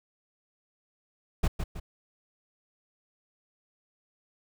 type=noise with echo; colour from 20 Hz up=brown; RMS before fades=-22 dBFS; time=1.43-1.48 s; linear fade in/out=10 ms; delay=160 ms; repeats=2; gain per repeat=-7 dB; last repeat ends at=1.8 s; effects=none